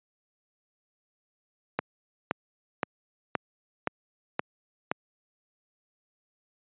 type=click train; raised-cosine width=0.5 ms; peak=-10 dBFS; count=7; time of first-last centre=1.79-4.915 s; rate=1.92 Hz; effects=high-pass 150 Hz 12 dB/octave + resampled to 8000 Hz